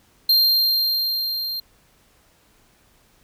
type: tone with level ramp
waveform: square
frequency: 4186 Hz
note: C8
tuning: in tune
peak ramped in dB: -13 to -26 dBFS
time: 0.29-1.6 s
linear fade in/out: 5 ms
effects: pink hiss -58 dBFS RMS until 3.23 s